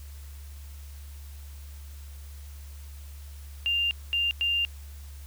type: tone bursts at uneven times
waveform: sine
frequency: 2794 Hz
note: F7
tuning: in tune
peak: -23 dBFS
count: 3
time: 3.66-3.91 / 4.13-4.31 / 4.41-4.65 s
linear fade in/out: 0 ms
effects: added 71 Hz sine -40 dBFS peak until 5.26 s + white hiss -54 dBFS RMS until 5.26 s